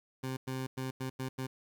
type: tone bursts at uneven times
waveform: 20% pulse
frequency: 130.81 Hz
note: C3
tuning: in tune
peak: -30 dBFS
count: 6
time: 0.23-0.37 / 0.47-0.67 / 0.77-0.91 / 1-1.1 / 1.19-1.29 / 1.38-1.47 s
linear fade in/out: 10 ms
effects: 12-bit